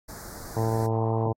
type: band-stop noise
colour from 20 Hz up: pink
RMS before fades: -41 dBFS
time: 0.08-0.87 s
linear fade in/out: 10 ms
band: 1900 to 4400 Hz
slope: 48 dB/octave
type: harmonic tone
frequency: 112.2 Hz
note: A2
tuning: 34 cents sharp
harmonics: 1 / 2 / 3 / 4 / 5 / 6 / 7 / 8 / 9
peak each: -25 / -34 / -33 / -30 / -37 / -36 / -35 / -36 / -40 dBFS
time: 0.56-1.33 s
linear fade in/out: 10 ms
effects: AAC 48 kbps